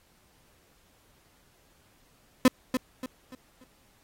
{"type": "tone with echo", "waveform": "35% pulse", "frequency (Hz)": 255.8, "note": "C4", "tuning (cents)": -39, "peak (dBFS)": -13, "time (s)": [2.45, 2.48], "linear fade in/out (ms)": 2, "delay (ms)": 290, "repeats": 4, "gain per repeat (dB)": -9, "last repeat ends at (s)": 3.64, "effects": ["pink hiss -64 dBFS RMS until 4.03 s", "AAC 48 kbps"]}